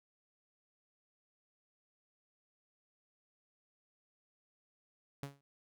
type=tone with exponential decay; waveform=sawtooth; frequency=140 Hz; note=C#3; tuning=18 cents sharp; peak=-34 dBFS; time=5.23-5.41 s; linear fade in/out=0 ms; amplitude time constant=39 ms; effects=none